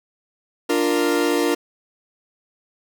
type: chord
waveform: 40% pulse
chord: Bb major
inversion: first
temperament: equal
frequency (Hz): 293.7 / 349.2 / 466.2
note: D4 / F4 / Bb4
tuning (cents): 0 / 0 / 0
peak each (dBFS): -21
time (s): 0.69-1.55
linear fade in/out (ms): 10
effects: none